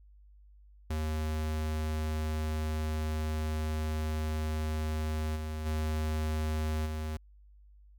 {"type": "tone with level steps", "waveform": "square", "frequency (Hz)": 77.78, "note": "D#2", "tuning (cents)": 0, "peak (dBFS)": [-31, -35, -30, -34], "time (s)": [0.9, 7.17], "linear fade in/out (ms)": 5, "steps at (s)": [5.35, 5.65, 6.85], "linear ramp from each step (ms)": 20, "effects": ["added 50 Hz sine -54 dBFS peak until 7.98 s"]}